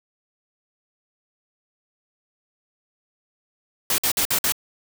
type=noise bursts; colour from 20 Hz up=white; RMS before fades=-21 dBFS; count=5; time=3.9-4.522 s; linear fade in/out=2 ms; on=82 ms; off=53 ms; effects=none